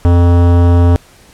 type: tone with hard clipping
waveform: sine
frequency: 86.9 Hz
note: F2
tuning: 8 cents flat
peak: -7 dBFS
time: 0.05-0.96 s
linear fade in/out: 0 ms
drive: 18 dB
effects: pink hiss -43 dBFS RMS until 1.33 s + low-pass 12000 Hz 12 dB/octave